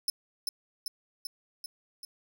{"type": "tone with echo", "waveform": "sawtooth", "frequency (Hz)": 5274, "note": "E8", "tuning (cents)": 0, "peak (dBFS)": -23, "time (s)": [0.08, 0.1], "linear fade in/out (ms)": 2, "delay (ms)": 390, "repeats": 5, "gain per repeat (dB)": -3, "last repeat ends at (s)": 2.05, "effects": []}